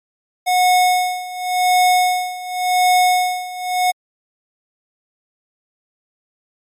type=tone with tremolo; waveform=square; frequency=729 Hz; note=F#5; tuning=26 cents flat; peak=-11 dBFS; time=0.46-3.92 s; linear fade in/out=20 ms; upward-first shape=sine; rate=0.9 Hz; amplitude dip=85%; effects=MP3 64 kbps